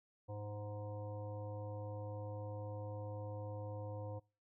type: harmonic tone with a mistuned harmonic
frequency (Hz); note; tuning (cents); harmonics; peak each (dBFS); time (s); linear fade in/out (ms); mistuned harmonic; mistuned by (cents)
103.83; G#2; 0; 1 / 3 / 5 / 7 / 9 / 10; -44 / -55 / -48 / -56 / -56 / -65; 0.28-4.2; 20; 7; +18
effects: noise-tail reverb RT60 0.3 s tail -23 dB re dry